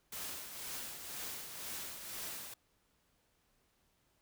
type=noise with tremolo; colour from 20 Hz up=white; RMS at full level=-42 dBFS; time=0.12-2.54 s; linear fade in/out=5 ms; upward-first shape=triangle; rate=2 Hz; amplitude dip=55%; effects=pink hiss -75 dBFS RMS until 4.21 s